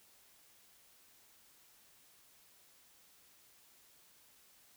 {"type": "silence", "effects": ["white hiss -65 dBFS RMS until 4.76 s"]}